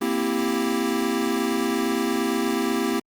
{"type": "chord", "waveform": "square", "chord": "C dominant seventh", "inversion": "third", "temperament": "equal", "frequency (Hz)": [233.1, 261.6, 329.6, 392], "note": ["Bb3", "C4", "E4", "G4"], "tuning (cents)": [0, 0, 0, 0], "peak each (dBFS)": -28, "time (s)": [0.01, 3], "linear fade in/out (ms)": 10, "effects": ["Opus 32 kbps"]}